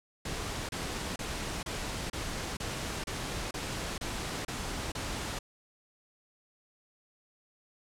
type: noise bursts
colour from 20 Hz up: pink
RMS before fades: -36 dBFS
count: 11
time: 0.25-5.39 s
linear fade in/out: 5 ms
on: 440 ms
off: 30 ms
effects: low-pass 9000 Hz 12 dB/octave